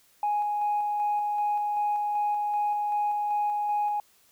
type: tone with tremolo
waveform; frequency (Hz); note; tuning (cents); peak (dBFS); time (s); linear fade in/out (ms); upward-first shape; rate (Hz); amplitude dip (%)
sine; 831; G#5; +1; -22; 0.23-4; 2; square; 2.6; 25
effects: tanh soft clip ceiling -20 dBFS + white hiss -62 dBFS RMS until 4.31 s